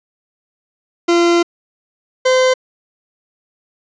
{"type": "tone pair in turn", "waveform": "40% pulse", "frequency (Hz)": [343.3, 514.4], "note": ["F4", "C5"], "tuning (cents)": [-30, -30], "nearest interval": "perfect fifth", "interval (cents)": 700, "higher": "second", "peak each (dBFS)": [-9, -9], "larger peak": "neither", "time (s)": [[1.08, 1.43], [2.25, 2.54]], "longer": "first", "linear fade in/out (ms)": 10, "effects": ["resampled to 16000 Hz", "8-bit"]}